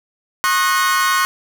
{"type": "chord", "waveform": "40% pulse", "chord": "D# minor seventh", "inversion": "third", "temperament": "equal with one note detuned", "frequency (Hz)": [1082.8, 1244.5, 1480, 1864.7], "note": ["C#6", "D#6", "F#6", "A#6"], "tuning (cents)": [-41, 0, 0, 0], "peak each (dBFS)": [-16, -22, -19, -22], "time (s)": [0.44, 1.25], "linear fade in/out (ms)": 0, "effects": []}